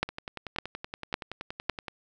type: two click trains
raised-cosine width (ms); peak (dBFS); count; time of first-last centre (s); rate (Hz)
0.3; -9 / -20; 4 / 20; 0.03-1.697 / 0.09-1.882; 1.8 / 10.6
effects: none